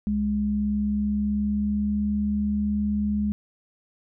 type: tone pair together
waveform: sine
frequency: 69.2 / 207.8 Hz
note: C#2 / G#3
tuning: -2 / +1 cents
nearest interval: octave + perfect fifth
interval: 1903 cents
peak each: -31 / -22 dBFS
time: 0.07-3.32 s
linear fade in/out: 0 ms
effects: none